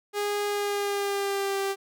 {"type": "tone with pitch glide", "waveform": "sawtooth", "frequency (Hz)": [411.1, 392.5], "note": ["G#4", "G4"], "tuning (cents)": [-18, 2], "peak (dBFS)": -22, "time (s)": [0.13, 1.76], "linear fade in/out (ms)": 50, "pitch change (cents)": -80, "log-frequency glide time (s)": [0.47, 1.59], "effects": []}